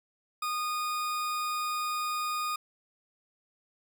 40% pulse tone, 1230 Hz, D#6, 20 cents flat, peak -29 dBFS, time 0.42-2.56 s, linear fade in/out 5 ms, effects none

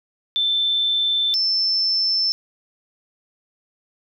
sine tone pair in turn, 3541 / 5306 Hz, A7 / E8, +10 / +10 cents, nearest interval perfect fifth, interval 700 cents, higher second, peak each -17 / -17 dBFS, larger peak neither, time 0.36-1.34 / 1.34-2.32 s, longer neither, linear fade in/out 0 ms, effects none

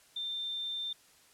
sine tone, 3585 Hz, A7, 32 cents sharp, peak -34 dBFS, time 0.16-0.93 s, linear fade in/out 5 ms, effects white hiss -62 dBFS RMS until 1.33 s + low-pass 11000 Hz 12 dB/octave

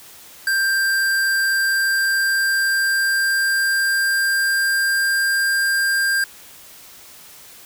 square tone with pitch glide, 1581 to 1594.8 Hz, G6 to G6, +14 to +29 cents, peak -17 dBFS, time 0.47-6.24 s, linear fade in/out 2 ms, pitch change +15 cents, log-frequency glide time 1.59-5.38 s, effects white hiss -43 dBFS RMS until 7.65 s

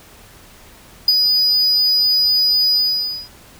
triangle tone with ADSR envelope, 4948 Hz, D#8, 10 cents flat, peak -6 dBFS, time 1.08-3.29 s, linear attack 3 ms, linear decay 31 ms, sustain -5 dB, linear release 540 ms, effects pink hiss -44 dBFS RMS until 3.59 s

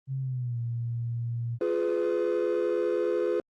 sine tone with pitch glide, 133.6 to 117.66 Hz, C3 to A#2, +36 to +17 cents, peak -28 dBFS, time 0.07-1.59 s, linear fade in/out 50 ms, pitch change -219 cents, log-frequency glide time 0.2-0.58 s
triangle chord, F diminished, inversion none, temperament just, 349.2 / 419.1 / 502.9 Hz, F4 / Ab4 / Cb5, 0 / +16 / +31 cents, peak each -26 dBFS, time 1.61-3.4 s, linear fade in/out 2 ms
effects tanh soft clip ceiling -18 dBFS + Opus 24 kbps

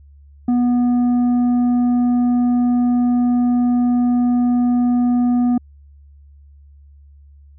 sine tone with tanh clipping, 244.2 Hz, B3, 19 cents flat, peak -14 dBFS, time 0.48-5.58 s, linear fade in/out 5 ms, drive 6 dB, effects added 71 Hz sine -42 dBFS peak until 7.58 s

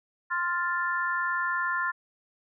sine chord, F major, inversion second, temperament equal, 1046.5 / 1396.9 / 1760 Hz, C6 / F6 / A6, 0 / 0 / 0 cents, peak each -30 dBFS, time 0.3-1.92 s, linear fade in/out 20 ms, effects none

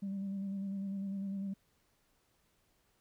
sine tone with vibrato, 196 Hz, G3, in tune, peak -34 dBFS, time 0.02-1.54 s, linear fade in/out 10 ms, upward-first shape square, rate 10 Hz, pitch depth 24 cents each way, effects tanh soft clip ceiling -33 dBFS + pink hiss -74 dBFS RMS until 3 s

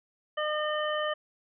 harmonic tone, 607 Hz, D#5, 43 cents flat, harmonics 1 / 2 / 3 / 5, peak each -30 / -33 / -35 / -37 dBFS, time 0.37-1.14 s, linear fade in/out 10 ms, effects none

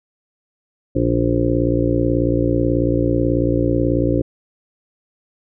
harmonic tone, 58.27 Hz, A#1, in tune, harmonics 1 / 2 / 3 / 5 / 6 / 7 / 8 / 9, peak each -24 / -21 / -27 / -19 / -22 / -28 / -28 / -23 dBFS, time 0.95-4.22 s, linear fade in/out 10 ms, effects none

